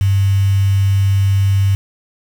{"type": "tone with quantisation", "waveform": "sine", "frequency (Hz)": 98, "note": "G2", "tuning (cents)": 0, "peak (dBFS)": -10, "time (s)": [0.01, 1.75], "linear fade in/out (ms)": 0, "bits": 5, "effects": []}